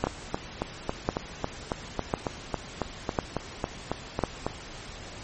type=two click trains; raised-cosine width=1 ms; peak=-9 / -12 dBFS; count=5 / 17; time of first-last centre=0.04-4.237 / 0.07-4.466 s; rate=0.953 / 3.64 Hz; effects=pink hiss -42 dBFS RMS until 5.23 s + MP3 32 kbps